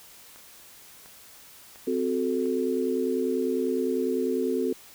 click train, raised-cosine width 0.5 ms, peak -35 dBFS, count 4, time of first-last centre 0.36-2.458 s, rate 1.43 Hz
sine chord, F# diminished, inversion second, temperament equal with one note detuned, 259.2 / 370 / 440 Hz, C4 / F#4 / A4, -16 / 0 / 0 cents, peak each -28 dBFS, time 1.87-4.73 s, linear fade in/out 5 ms
effects white hiss -50 dBFS RMS until 4.94 s

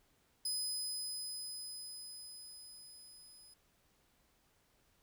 25% pulse tone with level ramp, 5020 Hz, D#8, 15 cents sharp, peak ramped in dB -30 to -53 dBFS, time 0.45-3.54 s, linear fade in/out 5 ms, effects pink hiss -73 dBFS RMS until 5.02 s

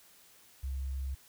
sine tone, 66.9 Hz, C2, 39 cents sharp, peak -33 dBFS, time 0.63-1.15 s, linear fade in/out 10 ms, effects white hiss -60 dBFS RMS until 1.28 s

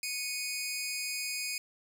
15% pulse tone pair together, 2217 / 2480 Hz, C#7 / D#7, 0 / -6 cents, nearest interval major second, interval 194 cents, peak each -33 / -28 dBFS, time 0.03-1.58 s, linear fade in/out 2 ms, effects none

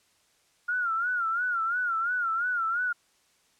sine tone with vibrato, 1404 Hz, F6, 9 cents sharp, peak -25 dBFS, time 0.68-2.93 s, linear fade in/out 10 ms, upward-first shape sine, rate 2.9 Hz, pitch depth 110 cents each way, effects white hiss -66 dBFS RMS until 3.59 s + low-pass 9000 Hz 12 dB/octave

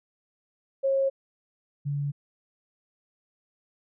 sine tone pair in turn, 542 / 143.06 Hz, C#5 / D3, -39 / -45 cents, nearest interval octave + major seventh, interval 2306 cents, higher first, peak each -21 / -26 dBFS, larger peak first, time 0.83-1.1 / 1.85-2.12 s, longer neither, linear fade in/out 20 ms, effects none

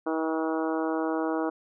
harmonic tone, 160 Hz, D#3, 49 cents sharp, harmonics 2 / 3 / 4 / 5 / 6 / 7 / 8 / 9, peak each -28 / -32 / -34 / -36 / -38 / -39 / -40 / -41 dBFS, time 0.06-1.5 s, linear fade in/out 10 ms, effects none

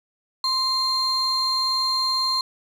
sine tone pair together, 1046.5 / 4186 Hz, C6 / C8, 0 / 0 cents, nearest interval 2 octaves, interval 2400 cents, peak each -23 / -19 dBFS, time 0.44-2.41 s, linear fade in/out 2 ms, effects tanh soft clip ceiling -17 dBFS + 9-bit

